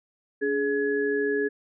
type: tone cluster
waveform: sine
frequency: 285.5 / 419.1 / 1689 Hz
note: D4 / G#4 / G#6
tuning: -49 / +16 / +29 cents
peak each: -30 / -24 / -30 dBFS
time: 0.41-1.49 s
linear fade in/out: 20 ms
effects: none